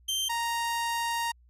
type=tone pair in turn; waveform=sawtooth; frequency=3136 / 932.3 Hz; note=G7 / A#5; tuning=0 / 0 cents; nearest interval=octave + major sixth; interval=2100 cents; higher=first; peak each=-24 dBFS; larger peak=neither; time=0.08-0.29 / 0.29-1.32 s; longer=second; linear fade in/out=10 ms; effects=added 60 Hz sine -56 dBFS peak until 1.49 s + resampled to 32000 Hz